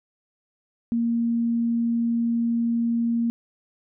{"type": "tone", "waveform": "sine", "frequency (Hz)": 233.1, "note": "A#3", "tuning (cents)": 0, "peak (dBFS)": -20, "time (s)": [0.92, 3.3], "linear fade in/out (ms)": 0, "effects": []}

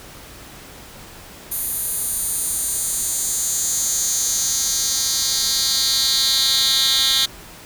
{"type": "tone with high-pass filter sweep", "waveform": "10% pulse", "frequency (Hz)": 267.6, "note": "C4", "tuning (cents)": 39, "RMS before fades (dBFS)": -20, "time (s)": [1.51, 7.26], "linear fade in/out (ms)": 10, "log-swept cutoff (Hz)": [11000, 3400], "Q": 2.9, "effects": ["pink hiss -40 dBFS RMS until 7.65 s"]}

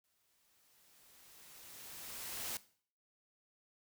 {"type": "noise with exponential growth", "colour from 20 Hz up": "white", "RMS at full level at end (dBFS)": -40, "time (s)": [0.04, 2.57], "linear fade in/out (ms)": 1, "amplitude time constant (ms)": 550, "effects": ["noise-tail reverb RT60 0.5 s tail -18 dB re dry"]}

